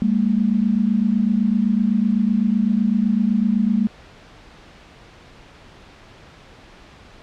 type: tone pair together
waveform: sine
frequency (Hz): 200.3 / 228.2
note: G3 / A#3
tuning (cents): +38 / -37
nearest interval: major second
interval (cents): 225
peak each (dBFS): -18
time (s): 0.02-3.87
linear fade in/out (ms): 0
effects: pink hiss -45 dBFS RMS until 7.22 s + low-pass 4000 Hz 12 dB/octave